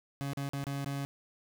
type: tone with dropouts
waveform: 30% pulse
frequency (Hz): 139.6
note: C#3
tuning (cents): +13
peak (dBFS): -31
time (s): 0.21-1.05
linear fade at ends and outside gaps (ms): 0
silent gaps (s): 0.333-0.372 / 0.49-0.534 / 0.64-0.668 / 0.846-0.86
effects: none